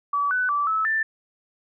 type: tone with pitch steps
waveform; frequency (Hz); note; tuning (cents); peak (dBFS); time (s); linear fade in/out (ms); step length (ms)
sine; 1146 / 1497 / 1160 / 1302 / 1773; D6 / F#6 / D6 / E6 / A6; -43 / +20 / -22 / -22 / +13; -20; 0.13-1.03; 5; 180
effects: none